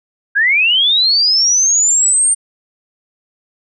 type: linear sweep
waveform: sine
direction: up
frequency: 1568 to 8870 Hz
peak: -9 dBFS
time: 0.35-2.35 s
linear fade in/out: 20 ms
effects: none